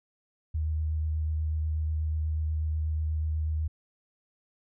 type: tone with vibrato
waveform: sine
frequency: 77.9 Hz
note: D#2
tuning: 3 cents sharp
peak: -26 dBFS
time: 0.54-3.68 s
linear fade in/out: 10 ms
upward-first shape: sine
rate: 8.2 Hz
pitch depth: 14 cents each way
effects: none